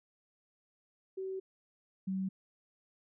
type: tone pair in turn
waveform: sine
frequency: 380.7 / 190.35 Hz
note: F#4 / F#3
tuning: +49 / +49 cents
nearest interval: octave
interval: 1200 cents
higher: first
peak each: -36 / -32 dBFS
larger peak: second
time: 1.17-1.4 / 2.07-2.29 s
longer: first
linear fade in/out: 10 ms
effects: none